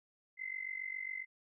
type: tone with amplitude modulation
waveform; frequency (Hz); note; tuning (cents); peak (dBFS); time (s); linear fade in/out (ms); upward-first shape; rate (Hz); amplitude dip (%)
sine; 2062; C7; -26; -35; 0.37-1.26; 50; sine; 47.3; 85
effects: none